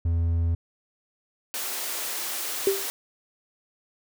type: tone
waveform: triangle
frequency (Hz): 83.8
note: E2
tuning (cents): +29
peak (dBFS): -19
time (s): 0.05-0.55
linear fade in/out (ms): 5
type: high-pass noise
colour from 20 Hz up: white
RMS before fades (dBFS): -31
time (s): 1.54-2.9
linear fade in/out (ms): 0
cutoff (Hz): 300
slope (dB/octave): 24
type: tone with exponential decay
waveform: sine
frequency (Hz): 392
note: G4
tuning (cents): 0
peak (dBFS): -15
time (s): 2.67-2.89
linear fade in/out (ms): 2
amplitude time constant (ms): 46
effects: none